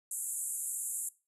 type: band-pass noise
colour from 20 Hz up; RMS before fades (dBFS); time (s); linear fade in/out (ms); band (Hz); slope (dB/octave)
pink; -37; 0.11-1.09; 5; 7200 to 12000; 96
effects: noise-tail reverb RT60 0.3 s tail -20 dB re dry